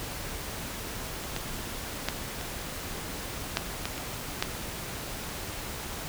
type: clicks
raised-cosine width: 0.2 ms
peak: -22 / -14 / -9 / -20 / -7 / -12 / -20 / -7 dBFS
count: 8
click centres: 1.238 / 1.364 / 2.086 / 2.412 / 3.571 / 3.855 / 3.979 / 4.425 s
effects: pink hiss -37 dBFS RMS until 6.08 s